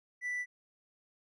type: tone with hard clipping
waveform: sine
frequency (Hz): 1975.5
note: B6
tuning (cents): 0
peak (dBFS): -34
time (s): 0.21-0.46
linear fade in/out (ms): 50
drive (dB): 2
effects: none